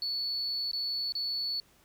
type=tone with dropouts; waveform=sine; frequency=4435 Hz; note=C#8; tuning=in tune; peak=-29 dBFS; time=0.02-1.6 s; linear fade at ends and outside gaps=1 ms; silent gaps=0.714-0.732 / 1.122-1.152 s; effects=tanh soft clip ceiling -26 dBFS + pink hiss -63 dBFS RMS until 1.84 s